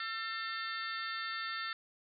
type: harmonic tone with a mistuned harmonic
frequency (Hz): 449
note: A4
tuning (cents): +35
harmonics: 3 / 4 / 5 / 6 / 7 / 8 / 9 / 10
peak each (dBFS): -40 / -41 / -48 / -51 / -55 / -46 / -55 / -46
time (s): 0-1.73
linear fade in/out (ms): 2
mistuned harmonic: 5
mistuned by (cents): -98
effects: none